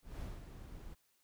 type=noise with ADSR envelope; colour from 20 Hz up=brown; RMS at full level=-42 dBFS; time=0.02-0.95 s; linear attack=190 ms; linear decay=200 ms; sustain=-8 dB; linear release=17 ms; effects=white hiss -75 dBFS RMS until 1.23 s